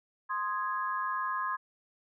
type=chord; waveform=sine; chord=Ab major; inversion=first; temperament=equal; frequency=1046.5 / 1244.5 / 1661.2 Hz; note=C6 / Eb6 / Ab6; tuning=0 / 0 / 0 cents; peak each=-32 / -36 / -37 dBFS; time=0.29-1.57 s; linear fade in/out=20 ms; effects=none